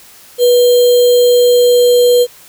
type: tone with sample-and-hold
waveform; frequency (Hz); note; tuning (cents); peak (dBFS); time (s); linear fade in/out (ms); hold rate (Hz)
sine; 487.7; B4; -22; -5; 0.38-2.27; 50; 3675
effects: white hiss -40 dBFS RMS until 2.48 s